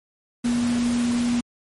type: tone in noise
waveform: sine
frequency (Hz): 240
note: B3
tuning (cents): -49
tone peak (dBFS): -19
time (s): 0.44-1.41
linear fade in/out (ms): 10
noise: pink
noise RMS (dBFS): -32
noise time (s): 0.44-1.41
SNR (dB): +10
effects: high-pass 60 Hz 12 dB/octave + MP3 48 kbps